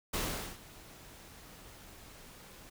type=noise with ADSR envelope; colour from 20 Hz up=pink; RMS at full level=-33 dBFS; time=0.13-2.7 s; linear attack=11 ms; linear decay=430 ms; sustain=-20 dB; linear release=11 ms; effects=none